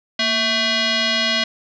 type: tone with frequency modulation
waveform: sine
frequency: 654 Hz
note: E5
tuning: 14 cents flat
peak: -16 dBFS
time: 0.19-1.44 s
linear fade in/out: 5 ms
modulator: 886 Hz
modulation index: 4.6
effects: none